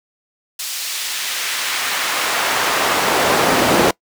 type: noise with high-pass filter sweep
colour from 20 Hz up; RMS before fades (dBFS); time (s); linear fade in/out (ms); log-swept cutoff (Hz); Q
brown; -18; 0.59-3.91; 5; 4800 to 330; 0.73
effects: noise-tail reverb RT60 0.1 s tail -23 dB re dry